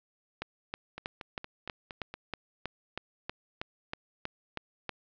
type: two click trains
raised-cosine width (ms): 0.3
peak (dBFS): -18 / -24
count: 15 / 6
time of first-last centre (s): 0.42-4.893 / 0.98-2.14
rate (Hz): 3.13 / 4.31
effects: low-pass 5000 Hz 12 dB/octave